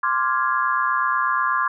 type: chord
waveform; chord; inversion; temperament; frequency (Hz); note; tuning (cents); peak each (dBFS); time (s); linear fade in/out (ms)
sine; D half-diminished seventh; third; equal; 1046.5 / 1174.7 / 1396.9 / 1661.2; C6 / D6 / F6 / Ab6; 0 / 0 / 0 / 0; -22 / -23 / -26 / -25; 0.03-1.68; 5
effects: none